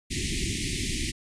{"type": "band-stop noise", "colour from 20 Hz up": "pink", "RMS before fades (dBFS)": -29, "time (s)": [0.1, 1.12], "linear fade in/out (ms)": 20, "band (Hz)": [390, 1900], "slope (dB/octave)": 96, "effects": ["resampled to 22050 Hz"]}